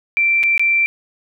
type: tone with dropouts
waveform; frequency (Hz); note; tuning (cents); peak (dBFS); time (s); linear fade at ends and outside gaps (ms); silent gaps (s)
sine; 2349; D7; 0; -12; 0.17-0.86; 0; 0.431-0.436 / 0.578-0.595
effects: none